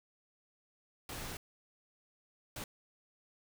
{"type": "noise bursts at uneven times", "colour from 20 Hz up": "pink", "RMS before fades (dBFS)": -43, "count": 2, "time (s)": [[1.09, 1.37], [2.56, 2.64]], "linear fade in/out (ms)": 2, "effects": []}